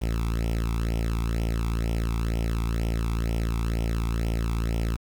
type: tone with flanger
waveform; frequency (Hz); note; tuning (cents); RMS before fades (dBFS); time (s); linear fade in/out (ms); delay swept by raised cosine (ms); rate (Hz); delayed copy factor
sawtooth; 56.5; A1; +47; -26; 0.01-4.97; 20; 0.35 to 0.87; 2.1; +0.85
effects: 8-bit